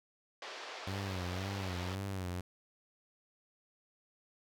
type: band-pass noise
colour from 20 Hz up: pink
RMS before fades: -46 dBFS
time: 0.42-1.95 s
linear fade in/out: 2 ms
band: 460 to 5200 Hz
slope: 24 dB/octave
type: tone with vibrato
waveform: sawtooth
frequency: 93.9 Hz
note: F#2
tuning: 26 cents sharp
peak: -33 dBFS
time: 0.87-2.41 s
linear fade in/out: 5 ms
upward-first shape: sine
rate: 1.9 Hz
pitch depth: 94 cents each way
effects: none